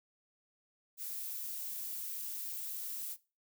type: noise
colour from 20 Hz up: violet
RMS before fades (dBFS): -41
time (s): 0.97-3.17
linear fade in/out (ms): 50
effects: noise-tail reverb RT60 0.3 s tail -19 dB re dry